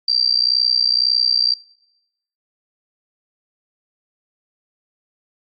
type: tone with amplitude modulation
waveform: sine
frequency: 4699 Hz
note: D8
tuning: in tune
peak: -10 dBFS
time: 0.08-1.54 s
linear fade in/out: 5 ms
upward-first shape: sine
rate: 61.9 Hz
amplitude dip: 95%
effects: noise-tail reverb RT60 0.9 s tail -23 dB re dry + AAC 48 kbps